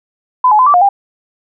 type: tone with pitch steps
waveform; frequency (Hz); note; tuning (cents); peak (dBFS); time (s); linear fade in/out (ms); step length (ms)
sine; 1008 / 849 / 1018 / 1162 / 713 / 798; B5 / G#5 / C6 / D6 / F5 / G5; +35 / +38 / -48 / -19 / +36 / +31; -5; 0.44-0.89; 5; 75
effects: none